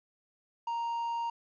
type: tone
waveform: triangle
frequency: 932.3 Hz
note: A#5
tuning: in tune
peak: -29 dBFS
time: 0.67-1.3 s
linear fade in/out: 5 ms
effects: resampled to 16000 Hz + 11-bit